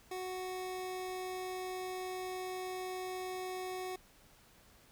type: tone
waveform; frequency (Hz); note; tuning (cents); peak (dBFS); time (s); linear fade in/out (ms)
25% pulse; 370; F#4; 0; -35; 0.11-3.96; 5
effects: pink hiss -63 dBFS RMS until 4.91 s